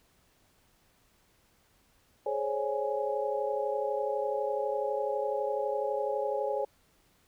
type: tone cluster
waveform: sine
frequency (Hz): 421.2 / 533 / 565 / 832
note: G#4 / C5 / C#5 / G#5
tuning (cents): +24 / +32 / +33 / +3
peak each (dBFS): -34 / -34 / -33 / -35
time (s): 2.26-6.65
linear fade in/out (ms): 5
effects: pink hiss -67 dBFS RMS until 7.27 s